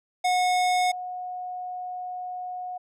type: tone pair in turn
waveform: square / sine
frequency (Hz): 728 / 728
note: F#5 / F#5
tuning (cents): -28 / -28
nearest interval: unison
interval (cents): 0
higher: neither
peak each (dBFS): -21 / -31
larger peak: first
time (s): 0.24-0.92 / 0.92-2.78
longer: second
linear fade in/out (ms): 10
effects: low-pass 9000 Hz 12 dB/octave